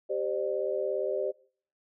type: chord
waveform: sine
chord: G suspended fourth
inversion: none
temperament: equal with one note detuned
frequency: 392 / 523.3 / 600.7 Hz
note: G4 / C5 / D5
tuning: 0 / 0 / +39 cents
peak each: -32 dBFS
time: 0.09-1.32 s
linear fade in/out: 20 ms
effects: noise-tail reverb RT60 0.5 s tail -22 dB re dry